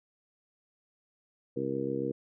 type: harmonic tone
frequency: 67.3 Hz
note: C2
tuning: 49 cents sharp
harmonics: 2 / 3 / 4 / 5 / 6 / 7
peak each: -40 / -40 / -36 / -36 / -39 / -34 dBFS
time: 1.56-2.12 s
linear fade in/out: 10 ms
effects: none